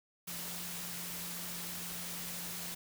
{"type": "tone in noise", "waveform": "sine", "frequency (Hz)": 174.61, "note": "F3", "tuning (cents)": 0, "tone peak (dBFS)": -49, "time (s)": [0.27, 2.75], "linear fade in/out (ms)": 10, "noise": "white", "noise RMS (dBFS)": -42, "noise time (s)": [0.27, 2.75], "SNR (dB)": -10, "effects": []}